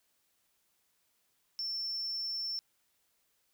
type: tone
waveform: triangle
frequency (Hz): 5390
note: E8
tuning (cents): +38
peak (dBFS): -32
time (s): 1.59-2.59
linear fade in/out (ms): 0
effects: tanh soft clip ceiling -28 dBFS + white hiss -75 dBFS RMS until 3.53 s